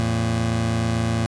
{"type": "tone pair together", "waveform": "25% pulse", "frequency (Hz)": [84.8, 113.72], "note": ["E2", "A#2"], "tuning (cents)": [50, -42], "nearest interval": "perfect fourth", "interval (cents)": 508, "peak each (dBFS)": [-23, -17], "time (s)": [0, 1.26], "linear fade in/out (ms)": 0, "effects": ["resampled to 22050 Hz"]}